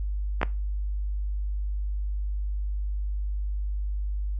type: clicks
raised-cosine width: 0.5 ms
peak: -11 / -7 dBFS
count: 2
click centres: 0.415 / 0.431 s
effects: noise-tail reverb RT60 0.3 s tail -21 dB re dry + added 50 Hz sine -26 dBFS peak until 4.39 s